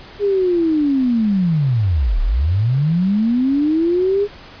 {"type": "linear two-way sweep", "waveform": "sine", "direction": "down then up", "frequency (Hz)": [415.3, 32.27, 415.3], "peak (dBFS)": -13, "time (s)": [0.19, 4.28], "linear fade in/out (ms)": 50, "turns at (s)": 2.21, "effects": ["pink hiss -39 dBFS RMS until 4.6 s", "resampled to 11025 Hz"]}